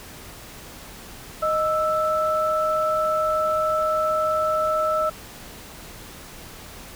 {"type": "tone pair together", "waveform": "sine", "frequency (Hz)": [622.2, 1318.5], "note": ["D#5", "E6"], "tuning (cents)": [0, 0], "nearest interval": "octave + minor second", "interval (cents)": 1300, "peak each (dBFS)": -22, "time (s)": [1.42, 5.1], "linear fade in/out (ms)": 10, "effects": ["pink hiss -41 dBFS RMS until 6.95 s"]}